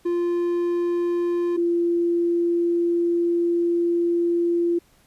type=tone pair in turn; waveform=triangle / sine; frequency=347.5 / 343.3 Hz; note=F4 / F4; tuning=-9 / -30 cents; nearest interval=unison; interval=21 cents; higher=first; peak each=-18 / -18 dBFS; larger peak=neither; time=0.05-1.57 / 1.57-4.79 s; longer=second; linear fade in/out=10 ms; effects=pink hiss -59 dBFS RMS until 5.06 s + resampled to 32000 Hz